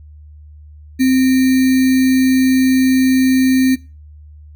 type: tone with sample-and-hold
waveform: sine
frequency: 260 Hz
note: C4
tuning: 11 cents flat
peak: -9 dBFS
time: 0.99-3.76 s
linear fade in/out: 20 ms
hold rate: 2100 Hz
effects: noise-tail reverb RT60 0.3 s tail -20 dB re dry + added 75 Hz sine -36 dBFS peak until 4.55 s